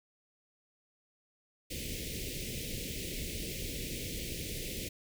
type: band-stop noise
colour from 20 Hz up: pink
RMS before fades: -39 dBFS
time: 1.7-4.89 s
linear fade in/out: 10 ms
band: 530 to 2100 Hz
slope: 48 dB/octave
effects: none